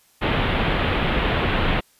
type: low-pass noise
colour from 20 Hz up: pink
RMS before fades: -21 dBFS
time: 0.21-1.81 s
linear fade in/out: 20 ms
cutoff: 3500 Hz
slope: 48 dB/octave
effects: white hiss -58 dBFS RMS until 1.99 s + resampled to 32000 Hz